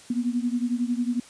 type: beating tone pair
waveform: sine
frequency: 238.4 / 249.4 Hz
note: A#3 / B3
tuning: +39 / +17 cents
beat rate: 11 Hz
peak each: -25 / -27 dBFS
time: 0.1-1.2 s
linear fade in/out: 5 ms
effects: white hiss -49 dBFS RMS until 1.29 s + resampled to 22050 Hz